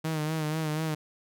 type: tone with vibrato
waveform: sawtooth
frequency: 155.9 Hz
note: D#3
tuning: 4 cents sharp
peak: -24 dBFS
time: 0.04-0.95 s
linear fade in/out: 10 ms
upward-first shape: sine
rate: 4.1 Hz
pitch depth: 50 cents each way
effects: none